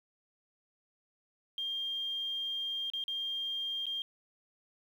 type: tone with dropouts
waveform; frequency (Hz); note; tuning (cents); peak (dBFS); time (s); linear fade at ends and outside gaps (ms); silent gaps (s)
sine; 3202; G7; +36; -33; 1.58-4.02; 1; 2.901-2.935 / 3.039-3.08 / 3.857-3.866
effects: 10-bit